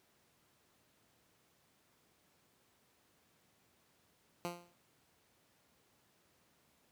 10% pulse tone with exponential decay, 174 Hz, F3, 6 cents flat, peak -27 dBFS, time 4.45-4.75 s, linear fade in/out 0 ms, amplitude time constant 64 ms, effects pink hiss -72 dBFS RMS until 6.91 s + high-pass 100 Hz 12 dB/octave

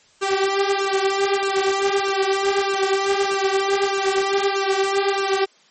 sawtooth tone with flanger, 392 Hz, G4, in tune, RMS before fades -20 dBFS, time 0.21-5.46 s, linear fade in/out 20 ms, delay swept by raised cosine 0.71 to 6.11 ms, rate 1.6 Hz, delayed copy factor +0.75, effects white hiss -55 dBFS RMS until 5.7 s + MP3 32 kbps

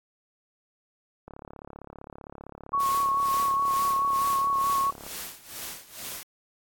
click train, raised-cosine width 1 ms, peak -28 dBFS, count 135, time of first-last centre 1.28-5.065 s, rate 35.4 Hz
sine tone with vibrato, 1105 Hz, C#6, 6 cents flat, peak -22 dBFS, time 2.73-4.91 s, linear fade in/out 10 ms, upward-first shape sine, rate 4.7 Hz, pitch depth 22 cents each way
white noise with tremolo, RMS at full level -36 dBFS, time 2.8-6.23 s, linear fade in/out 0 ms, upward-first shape sine, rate 2.2 Hz, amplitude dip 85%
effects AAC 64 kbps

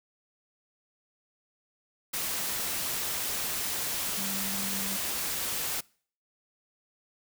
sine tone in noise, 195.9 Hz, G3, 1 cent flat, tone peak -38 dBFS, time 4.17-4.97 s, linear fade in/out 10 ms, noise white, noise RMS -32 dBFS, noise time 2.13-5.81 s, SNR -9 dB, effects noise-tail reverb RT60 0.5 s tail -25 dB re dry

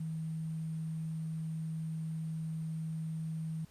sine tone with sample-and-hold, 159.9 Hz, D#3, 48 cents sharp, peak -35 dBFS, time 0-3.65 s, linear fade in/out 5 ms, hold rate 8820 Hz, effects pink hiss -64 dBFS RMS until 3.7 s + resampled to 32000 Hz

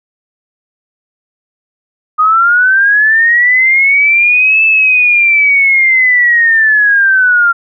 sine linear two-way sweep, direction up then down, 1232 to 2637 to 1376 Hz, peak -5 dBFS, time 2.18-7.53 s, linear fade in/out 20 ms, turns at 4.64 s, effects none

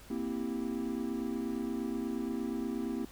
triangle chord, C dominant seventh, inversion third, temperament equal with one note detuned, 233.1 / 261.6 / 328.5 / 392 Hz, Bb3 / C4 / E4 / G4, 0 / 0 / -6 / 0 cents, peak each -35 / -35 / -37 / -40 dBFS, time 0.1-3.05 s, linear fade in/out 5 ms, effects added 50 Hz sine -55 dBFS peak until 3.11 s + pink hiss -55 dBFS RMS until 3.11 s

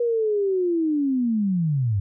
sine linear sweep, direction down, 482.7 to 93.7 Hz, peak -19 dBFS, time 0-2 s, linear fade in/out 5 ms, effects none

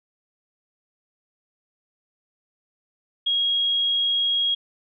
sine tone, 3287 Hz, G#7, 19 cents flat, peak -19 dBFS, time 3.26-4.55 s, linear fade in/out 10 ms, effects none

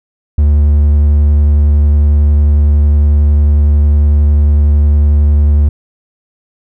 triangle tone with vibrato, 73.42 Hz, D2, in tune, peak -3 dBFS, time 0.38-5.69 s, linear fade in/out 5 ms, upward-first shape sine, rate 11 Hz, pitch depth 12 cents each way, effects none

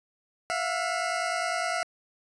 20% pulse tone pair together, 667.1 / 717 Hz, E5 / F5, +20 / +45 cents, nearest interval minor second, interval 125 cents, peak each -25 dBFS, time 0.5-1.83 s, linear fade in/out 0 ms, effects resampled to 22050 Hz

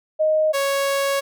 sine / sawtooth tone pair in turn, 622.3 / 554.1 Hz, D#5 / C#5, 0 / -1 cents, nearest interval major second, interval 201 cents, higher first, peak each -15 dBFS, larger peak neither, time 0.19-0.53 / 0.53-1.21 s, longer second, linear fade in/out 20 ms, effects none

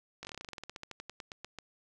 slowing click train, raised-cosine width 0.2 ms, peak -25 dBFS, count 23, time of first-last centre 0.23-1.587 s, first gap 19 ms, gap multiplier 1.1, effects none

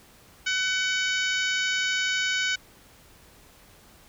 harmonic tone with a mistuned harmonic, 752 Hz, F#5, 28 cents sharp, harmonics 2 / 3 / 4 / 5 / 6 / 7 / 8 / 9, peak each -27 / -30 / -30 / -35 / -38 / -38 / -39 / -37 dBFS, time 0.46-2.56 s, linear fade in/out 10 ms, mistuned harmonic 9, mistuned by +24 cents, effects pink hiss -54 dBFS RMS until 4.08 s

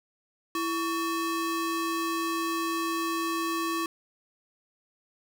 square ring-modulated tone, 729 Hz, F#5, 26 cents flat, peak -25 dBFS, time 0.55-3.86 s, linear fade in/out 2 ms, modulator 397 Hz, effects none

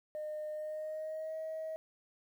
sine tone with pitch glide, 610 to 635.5 Hz, D#5 to D#5, -34 to +36 cents, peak -36 dBFS, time 0.15-1.76 s, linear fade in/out 0 ms, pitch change +70 cents, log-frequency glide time 0.52-1.36 s, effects tanh soft clip ceiling -34 dBFS + 11-bit

